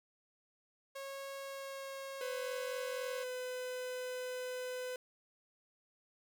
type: tone with vibrato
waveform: sawtooth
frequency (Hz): 546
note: C#5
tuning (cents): -26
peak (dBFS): -39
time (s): 0.95-3.24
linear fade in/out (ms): 10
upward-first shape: sine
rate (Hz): 0.71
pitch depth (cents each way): 8
type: tone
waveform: 45% pulse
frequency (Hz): 504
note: B4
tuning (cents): +35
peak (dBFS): -39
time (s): 2.21-4.96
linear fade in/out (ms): 2
effects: none